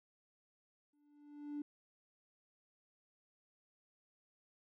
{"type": "tone with exponential growth", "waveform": "triangle", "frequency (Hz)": 292.8, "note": "D4", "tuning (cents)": -5, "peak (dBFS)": -34, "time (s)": [0.93, 1.62], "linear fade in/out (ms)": 5, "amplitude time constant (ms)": 150, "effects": ["tanh soft clip ceiling -36 dBFS"]}